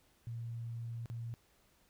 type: tone with dropouts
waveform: sine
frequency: 116.5 Hz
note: A#2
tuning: 1 cent flat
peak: -39 dBFS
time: 0.27-1.34 s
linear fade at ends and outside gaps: 0 ms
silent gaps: 1.058-1.1 s
effects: pink hiss -70 dBFS RMS until 1.89 s